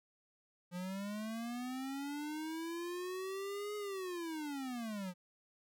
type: linear two-way sweep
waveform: square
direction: up then down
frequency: 174.61 to 420 to 174.61 Hz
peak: -40 dBFS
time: 0.71-5.14 s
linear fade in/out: 50 ms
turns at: 3.76 s
effects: none